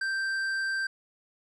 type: tone with tanh clipping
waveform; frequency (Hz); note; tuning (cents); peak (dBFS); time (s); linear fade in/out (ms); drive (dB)
triangle; 1568; G6; 0; -29; 0.01-0.87; 5; 13
effects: none